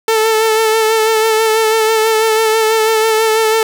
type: tone with vibrato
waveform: sawtooth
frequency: 441.4 Hz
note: A4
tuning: 5 cents sharp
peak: -6 dBFS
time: 0.08-3.63 s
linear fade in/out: 2 ms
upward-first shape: sine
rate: 6.1 Hz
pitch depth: 28 cents each way
effects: none

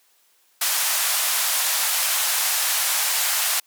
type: band-pass noise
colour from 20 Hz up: white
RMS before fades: -22 dBFS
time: 0.61-3.6 s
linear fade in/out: 5 ms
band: 660 to 15000 Hz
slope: 24 dB/octave
effects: white hiss -61 dBFS RMS until 3.66 s + high-pass 400 Hz 12 dB/octave

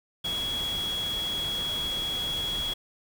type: tone in noise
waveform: sine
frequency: 3335 Hz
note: G#7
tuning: 7 cents sharp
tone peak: -28 dBFS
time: 0.24-2.74 s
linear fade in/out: 10 ms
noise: pink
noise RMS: -38 dBFS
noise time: 0.24-2.74 s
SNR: +7 dB
effects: none

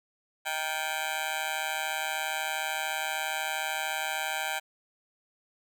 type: tone with amplitude modulation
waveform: 15% pulse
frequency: 784 Hz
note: G5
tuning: in tune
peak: -19 dBFS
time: 0.45-4.6 s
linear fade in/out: 20 ms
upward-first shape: sine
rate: 153 Hz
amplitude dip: 100%
effects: none

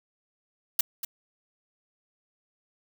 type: noise with echo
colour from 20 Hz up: blue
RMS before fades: -21 dBFS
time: 0.79-0.81 s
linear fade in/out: 5 ms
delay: 240 ms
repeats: 1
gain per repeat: -11 dB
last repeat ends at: 1.05 s
effects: none

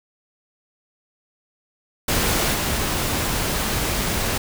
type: noise with level steps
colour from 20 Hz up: pink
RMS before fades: -20 / -23 dBFS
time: 2.08-4.38 s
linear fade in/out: 5 ms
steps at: 2.53 s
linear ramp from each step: 10 ms
effects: none

